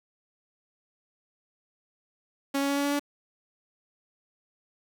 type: tone with pitch steps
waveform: sawtooth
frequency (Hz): 277 / 279.1 / 281.2 / 283.3 / 285.4 / 287.6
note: C#4 / C#4 / C#4 / C#4 / D4 / D4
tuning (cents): -1 / +12 / +25 / +38 / -49 / -36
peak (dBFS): -21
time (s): 2.54-2.996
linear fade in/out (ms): 10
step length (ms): 76
effects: 8-bit